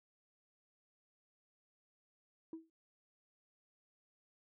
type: tone with exponential decay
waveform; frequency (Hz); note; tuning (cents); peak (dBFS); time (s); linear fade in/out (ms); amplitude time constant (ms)
sine; 324.5; E4; -27; -38; 2.53-2.7; 2; 35
effects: tanh soft clip ceiling -40 dBFS